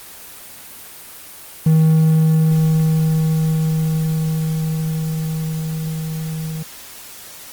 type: tone with level ramp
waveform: triangle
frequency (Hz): 158.8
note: D#3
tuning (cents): +36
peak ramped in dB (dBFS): -7 to -21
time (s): 1.66-6.63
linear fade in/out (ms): 5
effects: white hiss -37 dBFS RMS until 7.52 s + Opus 24 kbps